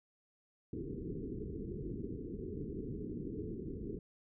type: low-pass noise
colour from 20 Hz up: white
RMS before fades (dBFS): -42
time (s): 0.73-3.99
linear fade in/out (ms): 2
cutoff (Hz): 440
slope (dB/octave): 96
effects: none